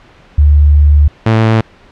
sine / sawtooth tone pair in turn, 73.42 / 111.38 Hz, D2 / A2, 0 / +22 cents, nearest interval perfect fifth, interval 722 cents, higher second, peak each -3 dBFS, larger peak neither, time 0.38-1.08 / 1.26-1.61 s, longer first, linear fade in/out 5 ms, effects pink hiss -42 dBFS RMS until 1.91 s + low-pass 3000 Hz 12 dB/octave

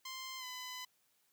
10% pulse tone with pitch glide, 1046.5 to 1006.8 Hz, C6 to B5, 0 to +33 cents, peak -35 dBFS, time 0.05-0.85 s, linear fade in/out 5 ms, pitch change -67 cents, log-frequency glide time 0.38-0.45 s, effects white hiss -75 dBFS RMS until 1.32 s + high-pass 80 Hz 12 dB/octave

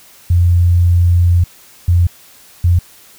sine tone bursts at uneven times, 87.31 Hz, F2, in tune, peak -7 dBFS, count 3, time 0.3-1.44 / 1.88-2.07 / 2.64-2.79 s, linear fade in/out 5 ms, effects white hiss -43 dBFS RMS until 3.18 s

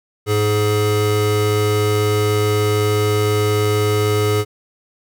square tone pair together, 105.13 / 421.7 Hz, G#2 / G#4, +22 / +26 cents, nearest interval 2 octaves, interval 2404 cents, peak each -18 dBFS, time 0.26-4.45 s, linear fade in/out 50 ms, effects none

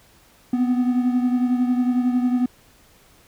triangle beating tone pair, 246.9 / 257.9 Hz, B3 / C4, 0 / -25 cents, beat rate 11 Hz, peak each -16 / -23 dBFS, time 0.53-2.46 s, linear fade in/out 5 ms, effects pink hiss -54 dBFS RMS until 3.27 s

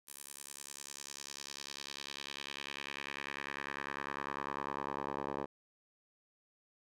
10% pulse tone with band-pass filter sweep, 70 Hz, C#2, 18 cents sharp, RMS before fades -44 dBFS, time 0.07-5.46 s, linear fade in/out 10 ms, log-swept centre 11000 to 700 Hz, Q 1.7, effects none

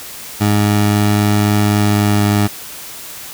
20% pulse tone with pitch glide, 103.83 to 103.11 Hz, G#2 to G#2, 0 to -12 cents, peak -6 dBFS, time 0.4-2.48 s, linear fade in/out 20 ms, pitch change -12 cents, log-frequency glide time 1.7-2.27 s, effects white hiss -31 dBFS RMS until 3.33 s

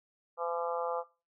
harmonic tone, 170 Hz, F3, 46 cents flat, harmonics 3 / 4 / 5 / 6 / 7 / 8, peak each -35 / -40 / -38 / -42 / -37 / -48 dBFS, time 0.37-1.04 s, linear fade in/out 50 ms, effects noise-tail reverb RT60 0.3 s tail -19 dB re dry

